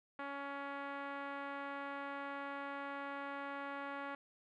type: tone with low-pass filter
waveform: 5% pulse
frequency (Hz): 280.1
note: C#4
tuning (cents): +18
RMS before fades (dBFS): -44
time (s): 0.19-4.15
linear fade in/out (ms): 2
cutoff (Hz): 1400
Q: 1.1
effects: none